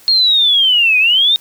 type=linear two-way sweep; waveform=sine; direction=down then up; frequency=4300 to 2458 to 3728 Hz; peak=-8 dBFS; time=0.08-1.36 s; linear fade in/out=0 ms; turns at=0.98 s; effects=white hiss -44 dBFS RMS until 1.4 s